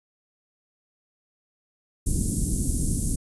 pink band-stop noise, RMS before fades -24 dBFS, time 2.06-3.16 s, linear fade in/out 10 ms, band 280 to 8400 Hz, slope 24 dB/octave, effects resampled to 24000 Hz

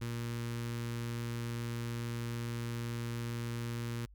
sawtooth tone with notch filter, 117.7 Hz, A#2, 17 cents sharp, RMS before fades -38 dBFS, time 0.01-4.06 s, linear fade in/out 10 ms, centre 690 Hz, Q 1.2, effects added 50 Hz sine -54 dBFS peak until 4.14 s

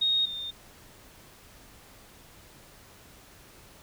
sine tone pair in turn, 3729 / 3635 Hz, A#7 / A#7, 0 / -44 cents, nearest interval unison, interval 44 cents, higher first, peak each -22 / -33 dBFS, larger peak first, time 0.01-0.26 / 0.26-0.51 s, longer neither, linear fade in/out 10 ms, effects pink hiss -53 dBFS RMS until 3.82 s

